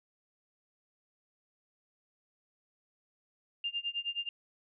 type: tone with tremolo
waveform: sine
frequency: 2802 Hz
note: F7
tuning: 5 cents sharp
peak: -30 dBFS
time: 3.64-4.29 s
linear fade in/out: 2 ms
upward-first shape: sine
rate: 9.5 Hz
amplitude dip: 95%
effects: none